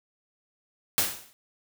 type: noise with exponential decay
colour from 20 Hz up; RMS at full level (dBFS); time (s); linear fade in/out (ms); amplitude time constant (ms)
white; -21; 0.98-1.33; 0; 75
effects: none